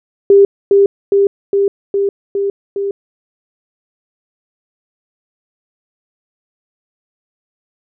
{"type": "tone with echo", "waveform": "sine", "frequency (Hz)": 398.1, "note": "G4", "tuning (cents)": 27, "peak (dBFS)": -3, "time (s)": [0.3, 0.45], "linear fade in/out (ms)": 2, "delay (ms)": 410, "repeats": 6, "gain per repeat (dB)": -2, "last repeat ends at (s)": 2.91, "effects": []}